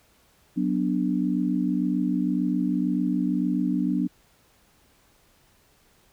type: chord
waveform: sine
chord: B minor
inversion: second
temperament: equal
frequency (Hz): 185 / 246.9 / 293.7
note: F#3 / B3 / D4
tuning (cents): 0 / 0 / 0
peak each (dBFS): -26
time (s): 0.56-4.08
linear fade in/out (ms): 20
effects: pink hiss -61 dBFS RMS until 6.12 s